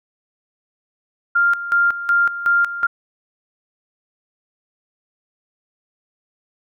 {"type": "tone with tremolo", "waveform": "sine", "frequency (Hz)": 1396.9, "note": "F6", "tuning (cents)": 0, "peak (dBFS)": -12, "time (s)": [1.35, 2.87], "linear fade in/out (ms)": 10, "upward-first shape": "square", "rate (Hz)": 2.7, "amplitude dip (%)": 75, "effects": []}